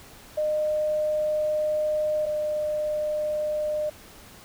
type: tone pair in turn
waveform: sine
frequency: 610 / 605.8 Hz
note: D#5 / D#5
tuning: -34 / -46 cents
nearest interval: unison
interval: 12 cents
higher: first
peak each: -22 / -24 dBFS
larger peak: first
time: 0.37-2.26 / 2.26-3.9 s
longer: first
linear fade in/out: 10 ms
effects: pink hiss -48 dBFS RMS until 4.44 s